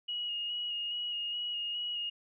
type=tone with vibrato; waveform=sine; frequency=2883 Hz; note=F#7; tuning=46 cents flat; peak=-33 dBFS; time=0.08-2.1 s; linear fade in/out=10 ms; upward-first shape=square; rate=2.4 Hz; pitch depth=16 cents each way; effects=none